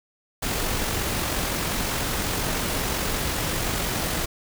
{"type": "noise with amplitude modulation", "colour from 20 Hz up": "pink", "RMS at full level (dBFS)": -25, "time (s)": [0.42, 4.26], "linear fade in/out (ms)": 10, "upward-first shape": "sine", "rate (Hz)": 45.6, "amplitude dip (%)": 25, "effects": []}